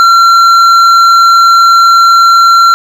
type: tone with hard clipping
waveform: triangle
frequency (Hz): 1364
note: F6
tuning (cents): -41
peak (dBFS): -3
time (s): 0-2.74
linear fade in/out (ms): 0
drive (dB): 11
effects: none